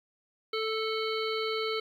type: harmonic tone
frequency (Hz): 440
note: A4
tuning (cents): 0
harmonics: 1 / 3 / 5 / 7 / 9 / 10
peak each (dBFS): -31 / -36 / -38 / -39 / -41 / -41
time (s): 0.53-1.8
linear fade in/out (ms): 5
effects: 10-bit